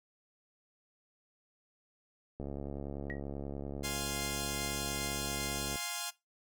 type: click train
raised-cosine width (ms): 2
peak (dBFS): -27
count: 237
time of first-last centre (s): 2.4-5.757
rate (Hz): 70.3
type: tone with exponential decay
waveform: sine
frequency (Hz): 1900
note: A#6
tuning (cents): +33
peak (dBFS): -36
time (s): 3.1-3.21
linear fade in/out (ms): 0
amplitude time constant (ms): 22
type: chord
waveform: 5% pulse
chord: F minor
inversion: none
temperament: equal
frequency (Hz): 698.5 / 830.6 / 1046.5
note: F5 / Ab5 / C6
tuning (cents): 0 / 0 / 0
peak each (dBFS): -29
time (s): 3.83-6.11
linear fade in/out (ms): 20
effects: noise-tail reverb RT60 0.2 s tail -18 dB re dry